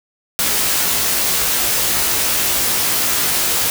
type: noise with comb filter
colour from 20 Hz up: white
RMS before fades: -17 dBFS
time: 0.39-3.7 s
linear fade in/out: 0 ms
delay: 17 ms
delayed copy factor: +0.85
effects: none